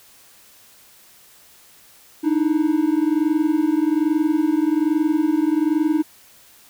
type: tone pair together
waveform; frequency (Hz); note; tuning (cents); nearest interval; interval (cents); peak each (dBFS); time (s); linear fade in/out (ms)
triangle; 298.9 / 320.1; D4 / D#4; +31 / +49; minor second; 118; -17; 2.23-6.03; 20
effects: white hiss -50 dBFS RMS until 6.69 s